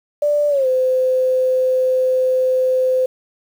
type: tone with pitch glide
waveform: sine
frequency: 587.3 to 514.2 Hz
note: D5 to C5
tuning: 0 to -30 cents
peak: -13 dBFS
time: 0.22-3.06 s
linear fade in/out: 5 ms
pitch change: -230 cents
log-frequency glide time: 0.49-0.67 s
effects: 7-bit